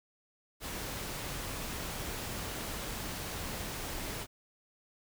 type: noise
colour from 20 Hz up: pink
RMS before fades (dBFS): -39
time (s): 0.6-4.27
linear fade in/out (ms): 50
effects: none